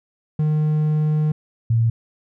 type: tone pair in turn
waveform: triangle / sine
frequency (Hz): 153 / 114.62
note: D#3 / A#2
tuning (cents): -29 / -29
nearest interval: perfect fourth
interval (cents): 500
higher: first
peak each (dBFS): -14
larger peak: neither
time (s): 0.39-1.32 / 1.7-1.9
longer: first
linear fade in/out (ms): 5
effects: none